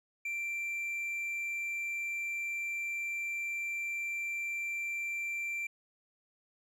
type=tone; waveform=triangle; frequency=2354 Hz; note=D7; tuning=3 cents sharp; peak=-32 dBFS; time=0.25-5.67 s; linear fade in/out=5 ms; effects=none